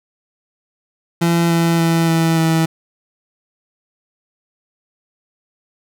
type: tone with pitch steps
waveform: 30% pulse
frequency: 169.2 / 167.45 / 165.72 / 164 / 162.31 Hz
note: E3 / E3 / E3 / E3 / E3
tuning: +45 / +27 / +9 / -9 / -27 cents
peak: -10 dBFS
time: 1.21-2.66 s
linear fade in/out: 10 ms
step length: 290 ms
effects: none